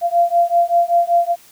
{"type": "beating tone pair", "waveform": "sine", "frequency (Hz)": [687, 692.2], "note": ["F5", "F5"], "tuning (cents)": [-29, -16], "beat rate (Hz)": 5.2, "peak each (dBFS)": -15, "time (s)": [0.01, 1.36], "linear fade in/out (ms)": 50, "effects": ["white hiss -47 dBFS RMS until 1.51 s"]}